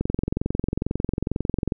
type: click train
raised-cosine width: 3 ms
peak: -10 dBFS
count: 39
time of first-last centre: 0.01-1.722 s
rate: 22.2 Hz
effects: none